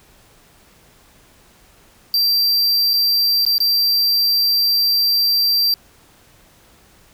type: tone with dropouts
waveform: square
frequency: 4706 Hz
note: D8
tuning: 3 cents sharp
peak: -14 dBFS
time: 2.14-5.74 s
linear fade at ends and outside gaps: 1 ms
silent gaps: 2.934-2.938 / 3.451-3.464 / 3.581-3.603 s
effects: pink hiss -51 dBFS RMS until 7.13 s